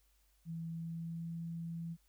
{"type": "tone with pitch glide", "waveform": "sine", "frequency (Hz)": [164.81, 166.82], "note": ["E3", "E3"], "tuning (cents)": [0, 21], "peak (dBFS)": -39, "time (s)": [0.45, 1.97], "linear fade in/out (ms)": 50, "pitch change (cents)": 21, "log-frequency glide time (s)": [0.68, 1.33], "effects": ["added 50 Hz sine -70 dBFS peak until 2.08 s", "white hiss -75 dBFS RMS until 2.08 s"]}